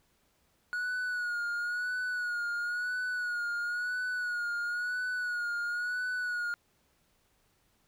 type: tone with vibrato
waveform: triangle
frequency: 1454 Hz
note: F#6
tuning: 31 cents flat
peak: -29 dBFS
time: 0.73-6.54 s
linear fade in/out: 0 ms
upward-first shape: sine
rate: 0.98 Hz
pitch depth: 47 cents each way
effects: pink hiss -71 dBFS RMS until 7.87 s